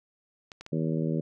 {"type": "clicks", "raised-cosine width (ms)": 0.2, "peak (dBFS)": -25, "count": 3, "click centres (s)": [0.518, 0.61, 0.664]}
{"type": "harmonic tone", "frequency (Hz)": 79.7, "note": "D#2", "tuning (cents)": 42, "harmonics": [2, 3, 4, 5, 6, 7], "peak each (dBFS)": [-28, -32, -34, -36, -38, -39], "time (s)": [0.72, 1.21], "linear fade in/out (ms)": 10}
{"effects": []}